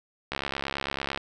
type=click train; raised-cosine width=0.3 ms; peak=-13 dBFS; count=60; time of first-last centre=0.32-1.175 s; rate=69 Hz; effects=none